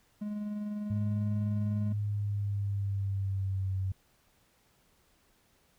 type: tone with tremolo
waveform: triangle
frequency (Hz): 208.6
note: G#3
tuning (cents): +8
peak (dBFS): -30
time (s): 0.21-1.93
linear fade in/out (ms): 10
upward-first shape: sine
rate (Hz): 20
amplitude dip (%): 30
type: tone with pitch glide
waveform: sine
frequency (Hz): 104.9 to 95.09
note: G#2 to F#2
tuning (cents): +18 to +48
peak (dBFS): -29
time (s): 0.9-3.92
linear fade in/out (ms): 5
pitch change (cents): -170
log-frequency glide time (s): 1.79-3.74
effects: pink hiss -68 dBFS RMS until 5.78 s